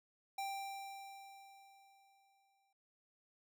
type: tone with exponential decay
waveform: square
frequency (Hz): 786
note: G5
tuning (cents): +4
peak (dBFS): -39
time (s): 0.38-2.73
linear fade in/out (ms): 5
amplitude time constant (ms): 510
effects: noise-tail reverb RT60 0.1 s tail -24 dB re dry